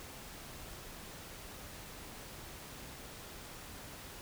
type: silence
effects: pink hiss -49 dBFS RMS until 4.21 s